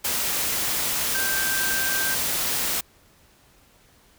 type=tone in noise; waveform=sine; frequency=1568 Hz; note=G6; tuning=in tune; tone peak=-26 dBFS; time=1.14-2.15 s; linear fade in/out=10 ms; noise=white; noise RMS=-25 dBFS; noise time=0.04-2.81 s; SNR=-4 dB; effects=pink hiss -57 dBFS RMS until 4.18 s